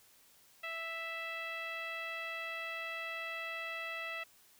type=tone with low-pass filter; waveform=10% pulse; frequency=659.3 Hz; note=E5; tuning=in tune; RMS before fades=-41 dBFS; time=0.63-4.24 s; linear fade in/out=10 ms; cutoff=2500 Hz; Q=2.5; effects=white hiss -64 dBFS RMS until 4.59 s